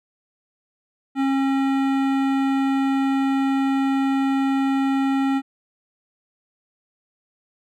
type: tone with hard clipping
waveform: sine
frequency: 271.1 Hz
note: C#4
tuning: 38 cents flat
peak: -20 dBFS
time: 1.15-5.42 s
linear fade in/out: 50 ms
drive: 16 dB
effects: none